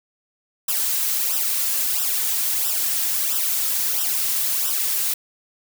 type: noise with flanger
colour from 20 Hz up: blue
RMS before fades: -22 dBFS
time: 0.68-5.14 s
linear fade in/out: 5 ms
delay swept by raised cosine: 0.45 to 3.45 ms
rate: 1.5 Hz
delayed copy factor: -0.8
effects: none